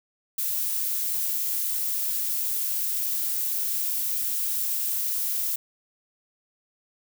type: noise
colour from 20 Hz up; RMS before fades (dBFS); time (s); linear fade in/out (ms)
violet; -27; 0.38-5.56; 5
effects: none